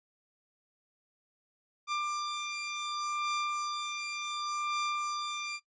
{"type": "beating tone pair", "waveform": "sawtooth", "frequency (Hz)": [1189, 1189.68], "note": ["D6", "D6"], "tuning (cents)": [21, 22], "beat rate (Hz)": 0.68, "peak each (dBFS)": [-30, -34], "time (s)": [1.87, 5.6], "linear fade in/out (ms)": 50, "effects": ["noise-tail reverb RT60 0.1 s tail -19 dB re dry", "resampled to 16000 Hz"]}